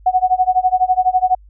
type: tone with tremolo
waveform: sine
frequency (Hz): 740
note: F#5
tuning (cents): 0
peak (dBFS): -8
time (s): 0.06-1.35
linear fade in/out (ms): 5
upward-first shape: sine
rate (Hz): 12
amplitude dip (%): 95
effects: added 50 Hz sine -41 dBFS peak until 1.49 s